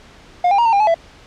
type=tone with pitch steps; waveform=triangle; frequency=712 / 800 / 942 / 908 / 802 / 854 / 666 Hz; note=F5 / G5 / A#5 / A#5 / G5 / G#5 / E5; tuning=+33 / +35 / +18 / -46 / +39 / +48 / +18 cents; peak=-9 dBFS; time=0.44-0.944 s; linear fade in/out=5 ms; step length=72 ms; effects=pink hiss -44 dBFS RMS until 1.26 s + low-pass 5000 Hz 12 dB/octave